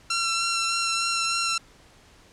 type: tone with vibrato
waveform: 10% pulse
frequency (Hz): 1357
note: E6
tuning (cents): +50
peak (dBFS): -14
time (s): 0.1-1.58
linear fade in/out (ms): 5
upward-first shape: sine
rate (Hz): 3.3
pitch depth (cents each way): 13
effects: pink hiss -54 dBFS RMS until 2.32 s + low-pass 8000 Hz 12 dB/octave